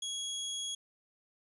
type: tone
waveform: 25% pulse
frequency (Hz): 3322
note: G#7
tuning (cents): 0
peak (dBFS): -32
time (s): 0.02-0.75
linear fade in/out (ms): 5
effects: resampled to 24000 Hz